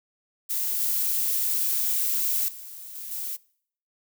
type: noise with level steps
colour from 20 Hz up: violet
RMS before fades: -27 / -25 / -41 / -37 / -32 dBFS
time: 0.49-3.37 s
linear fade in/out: 20 ms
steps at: 0.8 / 2.48 / 2.95 / 3.11 s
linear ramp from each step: 5 ms
effects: noise-tail reverb RT60 0.6 s tail -23 dB re dry